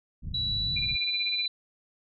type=low-pass noise; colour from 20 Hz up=white; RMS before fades=-36 dBFS; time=0.22-0.97 s; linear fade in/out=20 ms; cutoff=150 Hz; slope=24 dB/octave
type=tone with pitch glide; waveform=sine; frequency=3929 to 3995 Hz; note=B7 to B7; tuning=-10 to +19 cents; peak=-27 dBFS; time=0.34-1.48 s; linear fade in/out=5 ms; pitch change=+29 cents; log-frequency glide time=0.46-1.18 s
type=tone with tremolo; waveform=sine; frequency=2393 Hz; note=D7; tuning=32 cents sharp; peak=-28 dBFS; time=0.76-1.46 s; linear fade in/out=5 ms; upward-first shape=sine; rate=16 Hz; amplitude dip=90%
effects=none